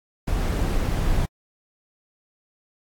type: noise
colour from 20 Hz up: brown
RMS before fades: -22 dBFS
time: 0.27-1.26 s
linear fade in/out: 10 ms
effects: AAC 64 kbps